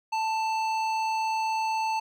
sine tone with hard clipping, 884 Hz, A5, 8 cents sharp, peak -27 dBFS, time 0.12-2 s, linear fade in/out 10 ms, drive 12 dB, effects none

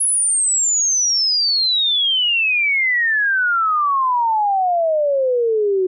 sine exponential sweep, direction down, 10630 to 364.8 Hz, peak -14 dBFS, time 0-5.87 s, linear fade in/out 10 ms, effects none

